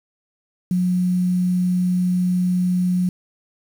sine tone with quantisation, 180.6 Hz, F#3, 42 cents flat, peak -16 dBFS, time 0.71-3.09 s, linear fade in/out 2 ms, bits 7, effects none

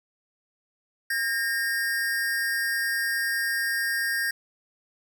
square tone pair together, 1613 / 1842.5 Hz, G6 / A#6, +49 / -21 cents, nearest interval major second, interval 230 cents, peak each -28 dBFS, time 1.1-4.31 s, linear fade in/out 5 ms, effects none

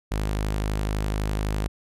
sawtooth tone, 51.91 Hz, G#1, in tune, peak -20 dBFS, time 0.11-1.68 s, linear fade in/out 10 ms, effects resampled to 32000 Hz

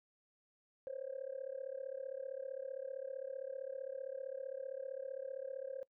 sine tone with amplitude modulation, 534 Hz, C5, 35 cents sharp, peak -36 dBFS, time 0.87-5.83 s, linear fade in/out 0 ms, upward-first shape sine, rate 35.4 Hz, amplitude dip 95%, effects noise-tail reverb RT60 0.1 s tail -22 dB re dry + tanh soft clip ceiling -34 dBFS

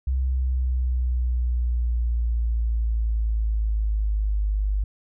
sine exponential sweep, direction down, 65.41 to 50.1 Hz, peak -20 dBFS, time 0.07-4.84 s, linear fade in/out 5 ms, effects none

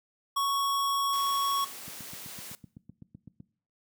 square tone, 1111 Hz, C#6, 4 cents sharp, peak -26 dBFS, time 0.36-1.65 s, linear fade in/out 10 ms
white noise, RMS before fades -43 dBFS, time 1.13-2.55 s, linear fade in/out 0 ms
click train, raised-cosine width 5 ms, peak -29 dBFS, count 13, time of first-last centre 1.88-3.403 s, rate 7.88 Hz
effects noise-tail reverb RT60 0.5 s tail -20 dB re dry + high-pass 150 Hz 12 dB/octave

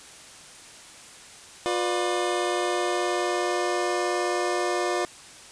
25% pulse chord, B diminished, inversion second, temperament just, 355.6 / 493.9 / 592.7 Hz, F4 / B4 / D5, +31 / 0 / +16 cents, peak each -22 / -28 / -26 dBFS, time 1.66-5.05 s, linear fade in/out 0 ms, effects white hiss -46 dBFS RMS until 5.51 s + resampled to 22050 Hz

